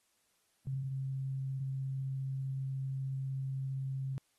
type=tone; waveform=sine; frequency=134.1 Hz; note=C3; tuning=43 cents sharp; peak=-34 dBFS; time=0.67-4.18 s; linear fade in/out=0 ms; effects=white hiss -75 dBFS RMS until 4.38 s + AAC 32 kbps